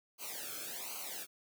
white noise with flanger, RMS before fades -43 dBFS, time 0.18-1.27 s, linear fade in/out 50 ms, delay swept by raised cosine 0.55 to 1.07 ms, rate 1.3 Hz, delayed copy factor -1, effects none

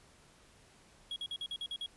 triangle tone bursts, 3306 Hz, G#7, 9 cents flat, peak -35 dBFS, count 8, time 1.11-1.861 s, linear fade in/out 2 ms, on 51 ms, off 49 ms, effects pink hiss -62 dBFS RMS until 1.96 s + resampled to 24000 Hz

